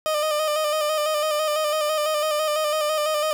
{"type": "tone with vibrato", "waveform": "30% pulse", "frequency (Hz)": 610, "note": "D#5", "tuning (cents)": -34, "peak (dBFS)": -18, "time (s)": [0.06, 3.33], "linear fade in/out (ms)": 0, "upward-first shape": "square", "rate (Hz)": 6, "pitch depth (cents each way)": 37, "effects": []}